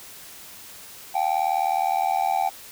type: tone with amplitude modulation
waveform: triangle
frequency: 776 Hz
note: G5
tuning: 18 cents flat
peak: -14 dBFS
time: 1.14-2.5 s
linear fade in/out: 20 ms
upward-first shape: sine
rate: 79.6 Hz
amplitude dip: 100%
effects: white hiss -43 dBFS RMS until 2.71 s